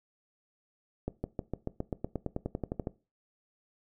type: accelerating click train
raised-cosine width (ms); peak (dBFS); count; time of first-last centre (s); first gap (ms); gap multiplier
2; -19; 17; 1.08-2.872; 160; 0.95
effects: noise-tail reverb RT60 0.3 s tail -19 dB re dry